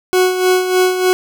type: tone with tremolo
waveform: 40% pulse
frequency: 368.3 Hz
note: F#4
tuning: 8 cents flat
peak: -8 dBFS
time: 0.13-1.13 s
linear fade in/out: 0 ms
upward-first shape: sine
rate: 3.3 Hz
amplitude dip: 60%
effects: none